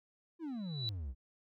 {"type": "exponential sweep", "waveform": "triangle", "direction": "down", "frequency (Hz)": [349.2, 58.4], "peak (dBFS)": -36, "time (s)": [0.39, 1.15], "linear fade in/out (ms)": 50}
{"type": "tone with exponential growth", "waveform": "sine", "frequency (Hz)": 3951, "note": "B7", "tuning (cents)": 0, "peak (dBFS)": -33, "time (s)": [0.48, 0.89], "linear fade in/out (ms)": 0, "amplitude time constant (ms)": 89}
{"effects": []}